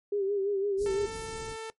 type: tone with vibrato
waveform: sine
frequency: 398.2 Hz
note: G4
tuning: 27 cents sharp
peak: -26 dBFS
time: 0.12-1.06 s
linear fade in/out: 5 ms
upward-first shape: sine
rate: 5.9 Hz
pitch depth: 58 cents each way
type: band-stop noise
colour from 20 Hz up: pink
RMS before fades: -43 dBFS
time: 0.77-1.57 s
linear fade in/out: 50 ms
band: 490 to 4500 Hz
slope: 48 dB/octave
type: tone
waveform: sawtooth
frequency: 445.2 Hz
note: A4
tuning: 20 cents sharp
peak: -32 dBFS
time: 0.86-1.7 s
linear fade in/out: 0 ms
effects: noise-tail reverb RT60 0.1 s tail -18 dB re dry + MP3 48 kbps